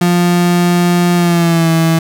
35% pulse tone with pitch glide, 175.4 to 163.65 Hz, F3 to E3, +8 to -12 cents, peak -7 dBFS, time 0.01-1.99 s, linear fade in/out 5 ms, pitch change -120 cents, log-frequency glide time 1.15-1.7 s, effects none

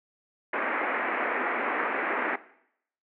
white band-pass noise, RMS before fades -29 dBFS, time 0.53-2.36 s, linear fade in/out 5 ms, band 240 to 2200 Hz, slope 48 dB/octave, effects noise-tail reverb RT60 0.7 s tail -17 dB re dry

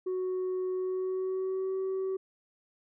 sine tone with pitch glide, 370 to 380.8 Hz, F#4 to F#4, 0 to +50 cents, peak -27 dBFS, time 0.06-2.17 s, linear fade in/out 10 ms, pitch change +50 cents, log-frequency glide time 0.73-1.76 s, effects tanh soft clip ceiling -28 dBFS

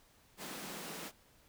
pink high-pass noise, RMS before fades -45 dBFS, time 0.37-1.12 s, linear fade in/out 50 ms, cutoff 150 Hz, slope 96 dB/octave, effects pink hiss -66 dBFS RMS until 1.48 s

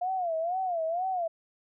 sine tone with vibrato, 698.5 Hz, F5, in tune, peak -27 dBFS, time 0.01-1.28 s, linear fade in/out 10 ms, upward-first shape sine, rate 2.1 Hz, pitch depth 150 cents each way, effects none

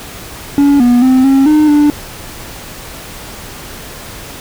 triangle tone with pitch steps, 283.8 / 243 / 258.9 / 270.5 / 304.3 / 294.6 Hz, C#4 / B3 / C4 / C#4 / D#4 / D4, +41 / -28 / -18 / -42 / -38 / +6 cents, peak -3 dBFS, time 0.58-1.9 s, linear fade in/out 0 ms, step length 220 ms, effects pink hiss -29 dBFS RMS until 4.4 s

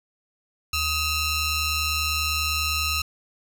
15% pulse ring-modulated tone, 1335 Hz, E6, 22 cents sharp, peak -13 dBFS, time 0.73-3.02 s, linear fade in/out 5 ms, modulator 1410 Hz, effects none

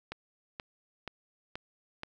click train, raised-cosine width 0.3 ms, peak -22 dBFS, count 5, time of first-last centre 0.12-2.034 s, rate 2.09 Hz, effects none

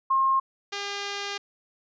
sine / 5% pulse tone pair in turn, 1069 / 403 Hz, C6 / G4, +37 / +48 cents, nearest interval octave + perfect fourth, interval 1689 cents, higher first, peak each -19 dBFS, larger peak neither, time 0.1-0.4 / 0.72-1.38 s, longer second, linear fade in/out 10 ms, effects resampled to 16000 Hz

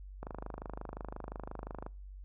click train, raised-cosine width 1 ms, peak -27 dBFS, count 43, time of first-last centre 0.23-1.864 s, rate 25.7 Hz, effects noise-tail reverb RT60 0.4 s tail -26 dB re dry + added 48 Hz sine -45 dBFS peak until 2.24 s

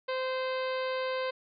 harmonic tone with a mistuned harmonic, 518 Hz, C5, 17 cents flat, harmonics 1 / 2 / 3 / 4 / 5 / 6 / 7 / 8 / 9, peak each -31 / -37 / -41 / -43 / -45 / -47 / -48 / -49 / -50 dBFS, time 0.08-1.31 s, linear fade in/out 10 ms, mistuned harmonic 7, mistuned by +39 cents, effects none

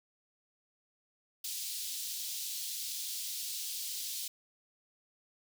pink high-pass noise, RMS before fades -39 dBFS, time 1.44-4.28 s, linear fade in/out 5 ms, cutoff 3600 Hz, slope 24 dB/octave, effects none

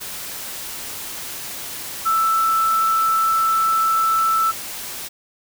sine tone in noise, 1323 Hz, E6, 6 cents sharp, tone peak -15 dBFS, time 2.05-4.52 s, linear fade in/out 20 ms, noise white, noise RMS -31 dBFS, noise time 0-5.09 s, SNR +13 dB, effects none

